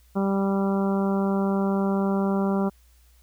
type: harmonic tone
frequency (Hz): 196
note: G3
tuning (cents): 0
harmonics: 1 / 2 / 3 / 4 / 5 / 6 / 7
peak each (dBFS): -22 / -28 / -32 / -34 / -36 / -38 / -39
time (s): 0.15-2.7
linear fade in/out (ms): 20
effects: added 60 Hz sine -54 dBFS peak until 3.22 s + white hiss -63 dBFS RMS until 3.22 s